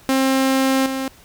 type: tone with level steps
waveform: sawtooth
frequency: 265.9 Hz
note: C4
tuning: 28 cents sharp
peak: -11 / -18 dBFS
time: 0.09-1.08 s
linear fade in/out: 0 ms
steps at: 0.86 s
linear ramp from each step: 2 ms
effects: pink hiss -48 dBFS RMS until 1.24 s